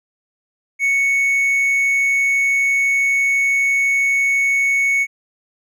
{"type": "tone", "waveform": "triangle", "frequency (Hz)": 2217, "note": "C#7", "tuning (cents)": 0, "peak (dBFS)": -12, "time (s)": [0.79, 5.07], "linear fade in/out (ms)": 50, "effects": []}